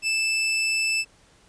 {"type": "tone", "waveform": "sawtooth", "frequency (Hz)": 2637, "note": "E7", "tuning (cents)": 0, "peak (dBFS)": -18, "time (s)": [0.02, 1.05], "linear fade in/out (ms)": 50, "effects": ["pink hiss -57 dBFS RMS until 1.48 s", "resampled to 22050 Hz"]}